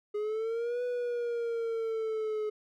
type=exponential two-way sweep; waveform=triangle; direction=up then down; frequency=414.3 to 493.9 to 424.6 Hz; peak=-28 dBFS; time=0.14-2.5 s; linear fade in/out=10 ms; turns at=0.83 s; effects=none